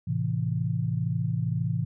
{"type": "chord", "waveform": "sine", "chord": "A minor", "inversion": "none", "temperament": "just", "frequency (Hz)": [110, 132, 165], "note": ["A2", "C3", "E3"], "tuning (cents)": [0, 16, 2], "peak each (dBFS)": -29, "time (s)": [0.07, 1.85], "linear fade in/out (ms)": 10, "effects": []}